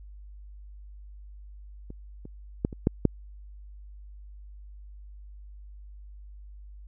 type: clicks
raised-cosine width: 3 ms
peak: -28 / -28 / -11 / -26 / -8 / -6 dBFS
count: 6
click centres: 1.904 / 2.254 / 2.649 / 2.728 / 2.871 / 3.053 s
effects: added 50 Hz sine -43 dBFS peak until 6.87 s